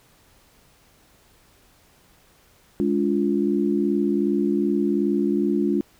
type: chord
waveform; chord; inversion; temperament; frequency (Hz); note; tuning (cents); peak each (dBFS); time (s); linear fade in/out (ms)
sine; D diminished; second; equal with one note detuned; 207.7 / 286.6 / 349.2; Ab3 / D4 / F4; 0 / -42 / 0; -23; 2.8-5.81; 0
effects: pink hiss -57 dBFS RMS until 5.99 s